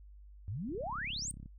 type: exponential sweep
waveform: sine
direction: up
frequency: 84.5 to 8870 Hz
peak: -36 dBFS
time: 0.48-1.31 s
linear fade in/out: 0 ms
type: click train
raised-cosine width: 5 ms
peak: -36 dBFS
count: 27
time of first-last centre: 0.69-1.459 s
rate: 33.8 Hz
effects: noise-tail reverb RT60 0.1 s tail -24 dB re dry + added 50 Hz sine -51 dBFS peak until 1.58 s